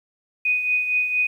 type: tone with tremolo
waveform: sine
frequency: 2489 Hz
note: D#7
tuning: in tune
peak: -16 dBFS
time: 0.45-1.27 s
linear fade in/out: 5 ms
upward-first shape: triangle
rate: 4.3 Hz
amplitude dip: 60%
effects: 9-bit